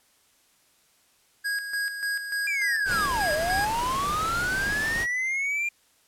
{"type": "tone with tremolo", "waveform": "square", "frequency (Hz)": 1644, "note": "G#6", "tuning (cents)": -18, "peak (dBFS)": -26, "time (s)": [1.44, 3.67], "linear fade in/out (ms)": 20, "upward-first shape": "square", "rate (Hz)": 3.4, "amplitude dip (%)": 55}
{"type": "linear two-way sweep", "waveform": "triangle", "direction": "down then up", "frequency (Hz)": [2409, 587, 2409], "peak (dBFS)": -23, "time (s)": [2.47, 5.69], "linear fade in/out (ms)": 5, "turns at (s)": 3.32}
{"type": "noise", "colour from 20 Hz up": "pink", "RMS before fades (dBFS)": -33, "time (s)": [2.85, 5.07], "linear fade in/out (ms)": 50}
{"effects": ["white hiss -63 dBFS RMS until 6.07 s", "low-pass 12000 Hz 12 dB/octave"]}